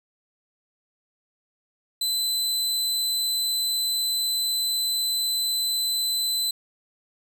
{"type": "tone", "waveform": "sawtooth", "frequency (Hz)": 4028, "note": "B7", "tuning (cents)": 33, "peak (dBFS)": -20, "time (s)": [2.01, 6.51], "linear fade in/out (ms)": 5, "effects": []}